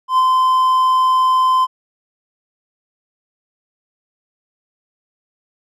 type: tone with ADSR envelope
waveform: triangle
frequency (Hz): 1031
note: C6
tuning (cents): -26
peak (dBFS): -7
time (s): 0.08-1.67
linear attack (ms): 100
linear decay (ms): 32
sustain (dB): -2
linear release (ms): 36
effects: none